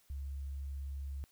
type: tone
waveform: sine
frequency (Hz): 69.1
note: C#2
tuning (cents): -5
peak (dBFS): -38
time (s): 0.1-1.24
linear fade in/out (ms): 0
effects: white hiss -69 dBFS RMS until 1.31 s